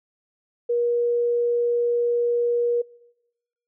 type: tone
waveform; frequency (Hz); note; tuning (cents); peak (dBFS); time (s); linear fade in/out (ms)
sine; 477.2; A#4; +41; -19; 0.69-2.82; 10
effects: noise-tail reverb RT60 1.0 s tail -25 dB re dry